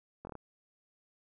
slowing click train, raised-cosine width 1 ms, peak -30 dBFS, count 5, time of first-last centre 0.25-0.353 s, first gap 21 ms, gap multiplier 1.14, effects none

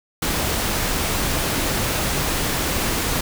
pink noise, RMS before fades -22 dBFS, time 0.22-3.21 s, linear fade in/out 5 ms, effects none

